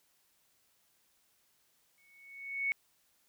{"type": "tone with exponential growth", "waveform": "sine", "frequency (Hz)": 2217, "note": "C#7", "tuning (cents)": 0, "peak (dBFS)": -27, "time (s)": [1.98, 2.72], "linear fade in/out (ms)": 0, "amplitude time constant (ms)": 160, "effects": ["white hiss -72 dBFS RMS until 3.28 s"]}